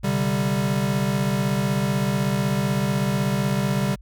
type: chord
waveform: square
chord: C suspended second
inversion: none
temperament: equal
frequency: 130.81 / 146.83 / 196 Hz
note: C3 / D3 / G3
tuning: 0 / 0 / 0 cents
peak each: -26 / -27 / -24 dBFS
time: 0.03-3.96 s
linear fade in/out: 20 ms
effects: added 50 Hz sine -42 dBFS peak until 4.01 s